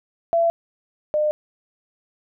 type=tone pair in turn; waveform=sine; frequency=673 / 604.9 Hz; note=E5 / D#5; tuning=+36 / -49 cents; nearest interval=major second; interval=185 cents; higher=first; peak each=-15 / -17 dBFS; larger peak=first; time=0.33-0.5 / 1.14-1.31 s; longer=neither; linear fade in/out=0 ms; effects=none